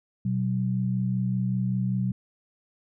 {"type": "tone pair together", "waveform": "sine", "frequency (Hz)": [123.47, 188.67], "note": ["B2", "F#3"], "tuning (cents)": [0, 34], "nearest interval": "perfect fifth", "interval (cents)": 734, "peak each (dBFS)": -26, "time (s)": [0.25, 2.12], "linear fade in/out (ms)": 5, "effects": []}